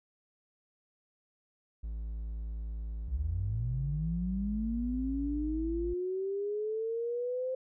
triangle tone, 54.9 Hz, A1, 3 cents flat, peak -33 dBFS, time 1.83-5.94 s, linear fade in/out 10 ms
sine linear sweep, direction up, 60.5 to 521 Hz, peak -31 dBFS, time 3.08-7.55 s, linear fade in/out 5 ms
effects none

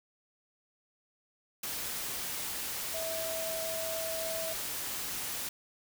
sine tone in noise, 650 Hz, E5, 24 cents flat, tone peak -36 dBFS, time 2.94-4.53 s, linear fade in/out 5 ms, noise white, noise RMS -37 dBFS, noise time 1.63-5.49 s, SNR -2 dB, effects none

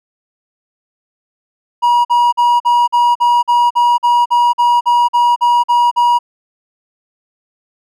triangle tone bursts, 960 Hz, B5, 49 cents flat, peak -6 dBFS, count 16, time 1.82-6.19 s, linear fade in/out 20 ms, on 230 ms, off 46 ms, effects none

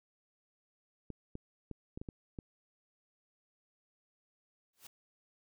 clicks, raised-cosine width 3 ms, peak -29 dBFS, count 7, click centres 1.103 / 1.354 / 1.713 / 1.975 / 2.015 / 2.088 / 2.388 s
white noise with exponential growth, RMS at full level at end -47 dBFS, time 4.73-4.87 s, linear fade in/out 5 ms, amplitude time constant 29 ms
effects none

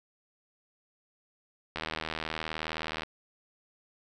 click train, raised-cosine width 0.3 ms, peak -17 dBFS, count 102, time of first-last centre 1.76-3.034 s, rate 79.3 Hz, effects none

